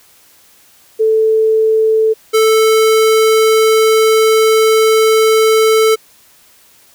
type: tone pair in turn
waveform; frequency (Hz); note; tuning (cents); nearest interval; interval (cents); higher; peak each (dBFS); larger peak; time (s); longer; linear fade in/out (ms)
sine / square; 440 / 440; A4 / A4; 0 / 0; unison; 0; neither; -8; neither; 0.99-2.14 / 2.33-5.96; second; 20
effects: white hiss -47 dBFS RMS until 6.94 s